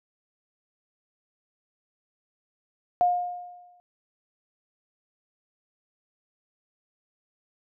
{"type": "tone with exponential decay", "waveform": "sine", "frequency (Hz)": 712, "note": "F5", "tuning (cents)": 33, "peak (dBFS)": -16, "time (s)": [3.01, 3.8], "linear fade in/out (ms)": 0, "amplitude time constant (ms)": 170, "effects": []}